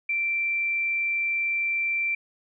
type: tone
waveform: sine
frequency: 2349 Hz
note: D7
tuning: in tune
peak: -23 dBFS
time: 0.09-2.15 s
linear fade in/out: 5 ms
effects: none